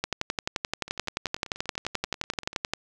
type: two click trains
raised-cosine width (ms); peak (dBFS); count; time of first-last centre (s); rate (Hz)
0.2; -9 / -23; 32 / 18; 0.04-2.736 / 0.88-2.53; 11.5 / 10.3
effects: none